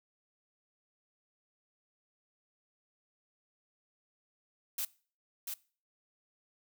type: noise with echo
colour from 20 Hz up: blue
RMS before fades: -35 dBFS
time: 4.78-4.85 s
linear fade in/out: 5 ms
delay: 690 ms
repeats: 1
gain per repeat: -4 dB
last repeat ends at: 5.54 s
effects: noise-tail reverb RT60 0.4 s tail -21 dB re dry